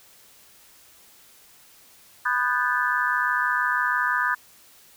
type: tone cluster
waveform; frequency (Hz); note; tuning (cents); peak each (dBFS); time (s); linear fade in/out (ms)
sine; 994 / 1228 / 1491 / 1591 / 1737; B5 / D#6 / F#6 / G6 / A6; +11 / -23 / +13 / +25 / -23; -27; 2.25-4.35; 10
effects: white hiss -53 dBFS RMS until 4.96 s